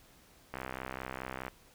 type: click train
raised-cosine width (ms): 0.5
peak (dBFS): -23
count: 62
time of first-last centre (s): 0.54-1.481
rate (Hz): 64.8
effects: pink hiss -61 dBFS RMS until 1.74 s